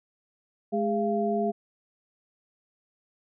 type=tone cluster; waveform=sine; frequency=211.8 / 408.5 / 686 Hz; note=G#3 / G#4 / F5; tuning=+34 / -29 / -31 cents; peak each=-28 dBFS; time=0.72-1.52 s; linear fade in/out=20 ms; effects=none